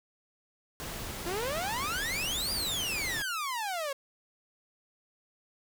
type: noise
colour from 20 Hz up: pink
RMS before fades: -39 dBFS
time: 0.8-3.22 s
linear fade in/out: 0 ms
type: exponential two-way sweep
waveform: sawtooth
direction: up then down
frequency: 332.6 to 4900 to 536 Hz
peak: -28 dBFS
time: 1.26-3.93 s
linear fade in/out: 5 ms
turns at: 2.52 s
effects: none